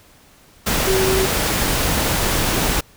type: tone in noise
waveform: sine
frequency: 380 Hz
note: F#4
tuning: 46 cents sharp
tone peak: -17 dBFS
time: 0.87-1.26 s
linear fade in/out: 10 ms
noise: pink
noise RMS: -19 dBFS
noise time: 0.66-2.81 s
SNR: -1 dB
effects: pink hiss -50 dBFS RMS until 2.96 s